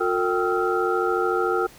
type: tone cluster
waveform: sine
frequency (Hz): 360.3 / 453.5 / 780 / 1282 / 1376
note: F#4 / A#4 / G5 / E6 / F6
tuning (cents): -46 / -48 / -9 / -49 / -26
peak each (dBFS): -24 / -25 / -28 / -29 / -27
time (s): 0-1.67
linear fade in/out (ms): 10
effects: pink hiss -48 dBFS RMS until 1.78 s